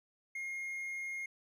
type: tone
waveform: triangle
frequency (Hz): 2139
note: C7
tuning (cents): +38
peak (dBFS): -36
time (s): 0.35-1.26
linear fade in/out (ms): 5
effects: none